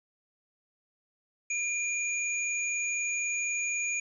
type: tone pair together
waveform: sine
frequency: 2404 / 6762 Hz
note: D7 / G#8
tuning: +40 / +30 cents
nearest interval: octave + tritone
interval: 1790 cents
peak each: -30 / -33 dBFS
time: 1.5-4 s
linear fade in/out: 5 ms
effects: none